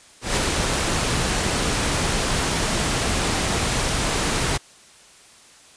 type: noise with ADSR envelope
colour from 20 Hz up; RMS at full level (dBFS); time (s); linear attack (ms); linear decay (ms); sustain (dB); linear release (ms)
pink; -19; 0.21-4.58; 160; 7; -3; 17
effects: white hiss -49 dBFS RMS until 5.76 s + resampled to 22050 Hz